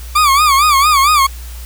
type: tone with vibrato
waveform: 40% pulse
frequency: 1159 Hz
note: D6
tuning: 23 cents flat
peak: -7 dBFS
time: 0.15-1.27 s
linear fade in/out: 10 ms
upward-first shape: sine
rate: 4.4 Hz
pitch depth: 130 cents each way
effects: added 60 Hz sine -26 dBFS peak until 1.65 s + white hiss -37 dBFS RMS until 1.65 s